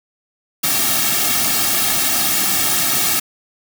white noise with comb filter, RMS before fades -17 dBFS, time 0.63-3.2 s, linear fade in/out 10 ms, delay 2 ms, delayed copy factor -0.85, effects none

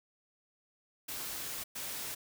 white noise bursts at uneven times, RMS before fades -40 dBFS, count 2, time 1.08-1.64 / 1.75-2.15 s, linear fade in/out 10 ms, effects none

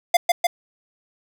square tone with echo, 698.5 Hz, F5, in tune, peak -12 dBFS, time 0.14-0.17 s, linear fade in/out 5 ms, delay 150 ms, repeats 2, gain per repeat -2 dB, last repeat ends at 0.47 s, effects none

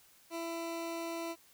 20% pulse tone, 333.7 Hz, E4, 21 cents sharp, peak -32 dBFS, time 0.3-1.36 s, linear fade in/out 50 ms, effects white hiss -63 dBFS RMS until 1.53 s

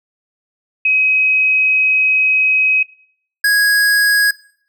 sine / square tone pair in turn, 2536 / 1656.3 Hz, D#7 / G#6, +32 / -5 cents, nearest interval perfect fifth, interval 737 cents, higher first, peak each -10 / -11 dBFS, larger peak first, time 0.85-2.83 / 3.44-4.31 s, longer first, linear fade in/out 5 ms, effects noise-tail reverb RT60 0.6 s tail -21 dB re dry

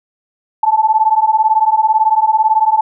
sine beating tone pair, 864 / 882 Hz, A5 / A5, -32 / +4 cents, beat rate 18 Hz, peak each -12 dBFS, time 0.63-2.81 s, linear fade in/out 5 ms, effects none

